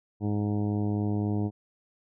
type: harmonic tone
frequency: 103.83 Hz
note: G#2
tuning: in tune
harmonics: 1 / 2 / 3 / 4 / 5 / 6 / 7 / 8 / 9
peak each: -28 / -30 / -32 / -38 / -46 / -47 / -43 / -50 / -51 dBFS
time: 0.2-1.51 s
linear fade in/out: 50 ms
effects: none